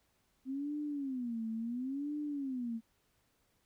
sine tone with vibrato, 257.6 Hz, C4, 27 cents flat, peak -35 dBFS, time 0.45-2.81 s, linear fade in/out 50 ms, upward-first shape sine, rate 0.72 Hz, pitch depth 250 cents each way, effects pink hiss -75 dBFS RMS until 3.65 s

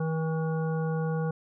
harmonic tone with a mistuned harmonic, 160.1 Hz, D#3, 50 cents sharp, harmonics 1 / 3 / 5 / 7 / 9, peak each -27 / -33 / -40 / -44 / -43 dBFS, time 0-1.31 s, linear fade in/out 5 ms, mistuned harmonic 5, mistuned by +20 cents, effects none

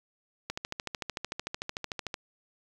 click train, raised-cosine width 0.2 ms, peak -16 dBFS, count 23, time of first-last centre 0.5-2.142 s, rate 13.4 Hz, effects 8-bit

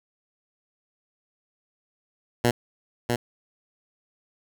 10% pulse tone with echo, 120 Hz, B2, 49 cents flat, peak -10 dBFS, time 2.44-2.51 s, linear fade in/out 5 ms, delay 650 ms, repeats 1, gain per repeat -4 dB, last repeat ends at 3.16 s, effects none

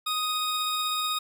40% pulse tone pair together, 1247 / 3725 Hz, D#6 / A#7, +3 / -2 cents, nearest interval octave + perfect fifth, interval 1895 cents, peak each -28 dBFS, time 0.06-1.19 s, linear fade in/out 10 ms, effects none

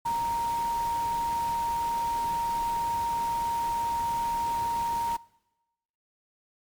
sine tone in noise, 932.3 Hz, A#5, in tune, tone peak -25 dBFS, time 0.05-5.17 s, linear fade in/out 10 ms, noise pink, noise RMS -41 dBFS, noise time 0.05-5.17 s, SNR +13 dB, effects noise-tail reverb RT60 1.0 s tail -22 dB re dry + MP3 96 kbps

